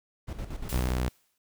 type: noise with tremolo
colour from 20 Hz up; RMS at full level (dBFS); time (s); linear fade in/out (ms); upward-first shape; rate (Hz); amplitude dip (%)
brown; -34; 0.27-1; 20; square; 8.5; 60
type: noise with exponential decay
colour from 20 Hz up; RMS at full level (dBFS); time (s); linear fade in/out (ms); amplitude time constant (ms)
white; -38; 0.69-1.38; 2; 150
type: tone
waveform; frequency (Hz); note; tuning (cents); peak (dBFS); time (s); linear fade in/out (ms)
sawtooth; 62.6; B1; +24; -22; 0.72-1.09; 10
effects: none